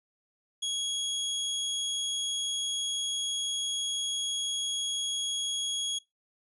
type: tone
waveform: sawtooth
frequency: 3322 Hz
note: G#7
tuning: in tune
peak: -26 dBFS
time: 0.62-5.99 s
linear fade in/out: 10 ms
effects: noise-tail reverb RT60 0.2 s tail -22 dB re dry + resampled to 24000 Hz